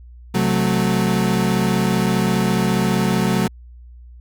35% pulse chord, F# diminished, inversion second, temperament equal, 130.81 / 185 / 220 Hz, C3 / F#3 / A3, 0 / 0 / 0 cents, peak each -21 / -17 / -19 dBFS, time 0.34-3.48 s, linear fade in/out 10 ms, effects added 60 Hz sine -38 dBFS peak until 4.2 s

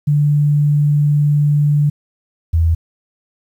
sine tone pair in turn, 146.83 / 82.24 Hz, D3 / E2, 0 / -4 cents, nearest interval minor seventh, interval 1004 cents, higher first, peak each -10 dBFS, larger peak neither, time 0.07-1.9 / 2.53-2.75 s, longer first, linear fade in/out 10 ms, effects 8-bit

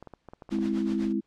clicks, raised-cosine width 1 ms, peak -29 dBFS, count 8, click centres 0.026 / 0.073 / 0.137 / 0.287 / 0.335 / 0.422 / 0.492 / 0.587 s
pink noise with tremolo, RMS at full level -42 dBFS, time 0.5-1.13 s, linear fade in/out 20 ms, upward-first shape sine, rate 8 Hz, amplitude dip 75%
sine chord, Ab augmented, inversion none, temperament equal, 207.7 / 261.6 / 329.6 Hz, Ab3 / C4 / E4, 0 / 0 / 0 cents, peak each -28 / -31 / -29 dBFS, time 0.51-1.21 s, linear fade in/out 20 ms
effects pink hiss -73 dBFS RMS until 1.26 s + low-pass 5000 Hz 12 dB/octave

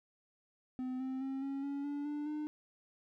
triangle tone with pitch steps, 255.6 / 261.7 / 268 / 274.4 / 281 / 287.7 / 294.6 / 301.7 Hz, C4 / C4 / C4 / C#4 / C#4 / D4 / D4 / D4, -40 / 0 / +42 / -17 / +24 / -36 / +6 / +47 cents, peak -34 dBFS, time 0.79-2.47 s, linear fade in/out 0 ms, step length 210 ms, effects none

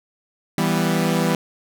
sawtooth chord, E minor, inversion none, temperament equal, 164.81 / 196 / 246.9 Hz, E3 / G3 / B3, 0 / 0 / 0 cents, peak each -17 / -18 / -20 dBFS, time 0.58-1.35 s, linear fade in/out 2 ms, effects none

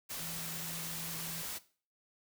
sine tone in noise, 164.81 Hz, E3, in tune, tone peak -47 dBFS, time 0.19-1.43 s, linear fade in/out 20 ms, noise white, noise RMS -41 dBFS, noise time 0.09-1.59 s, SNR -9 dB, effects noise-tail reverb RT60 0.4 s tail -17 dB re dry

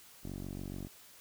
10% pulse tone with low-pass filter, 47 Hz, F#1, 28 cents sharp, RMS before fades -42 dBFS, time 0.23-0.88 s, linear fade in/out 20 ms, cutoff 410 Hz, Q 1.4, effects white hiss -57 dBFS RMS until 1.2 s

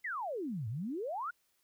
sine exponential two-way sweep, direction down then up, 2114 to 102.7 to 1495 Hz, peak -35 dBFS, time 0.04-1.31 s, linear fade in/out 10 ms, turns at 0.68 s, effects white hiss -75 dBFS RMS until 1.63 s

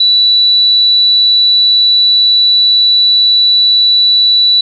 sine tone, 3951 Hz, B7, in tune, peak -5 dBFS, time 0-4.61 s, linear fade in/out 5 ms, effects none

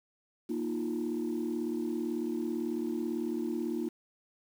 sine chord, Bb suspended fourth, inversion none, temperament equal with one note detuned, 234.7 / 311.1 / 349.2 Hz, Bb3 / Eb4 / F4, +12 / 0 / 0 cents, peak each -34 dBFS, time 0.49-3.89 s, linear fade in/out 10 ms, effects tanh soft clip ceiling -25 dBFS + 9-bit

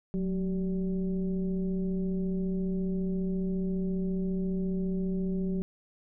sine tone with frequency modulation, 183.7 Hz, F#3, 12 cents flat, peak -27 dBFS, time 0.14-5.62 s, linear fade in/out 0 ms, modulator 201 Hz, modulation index 0.75, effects none

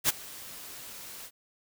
white noise with ADSR envelope, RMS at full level -22 dBFS, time 0.04-1.31 s, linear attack 48 ms, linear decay 22 ms, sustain -22 dB, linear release 56 ms, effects none

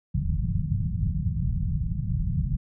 white low-pass noise, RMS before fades -26 dBFS, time 0.14-2.57 s, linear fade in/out 10 ms, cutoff 170 Hz, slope 48 dB/octave, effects none

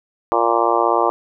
harmonic tone, 116.54 Hz, A#2, in tune, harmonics 3 / 4 / 5 / 6 / 7 / 8 / 9 / 10, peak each -22 / -22 / -22 / -22 / -22 / -22 / -22 / -22 dBFS, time 0.32-1.1 s, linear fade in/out 0 ms, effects none

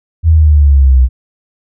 sine exponential sweep, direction down, 82.8 to 61.9 Hz, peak -3 dBFS, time 0.23-1.09 s, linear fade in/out 50 ms, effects none

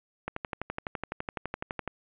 click train, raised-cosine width 0.5 ms, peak -17 dBFS, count 20, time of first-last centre 0.28-1.877 s, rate 11.9 Hz, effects resampled to 8000 Hz + 9-bit

